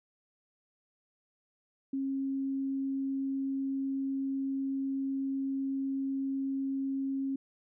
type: tone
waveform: sine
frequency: 270.8 Hz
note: C#4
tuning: 40 cents flat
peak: -30 dBFS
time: 1.93-7.36 s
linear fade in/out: 5 ms
effects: none